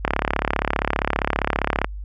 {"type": "click train", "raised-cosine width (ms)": 0.5, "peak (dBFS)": -3, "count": 64, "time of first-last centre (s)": [0.05, 1.845], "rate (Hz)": 35.1, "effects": ["added 50 Hz sine -29 dBFS peak until 2.04 s"]}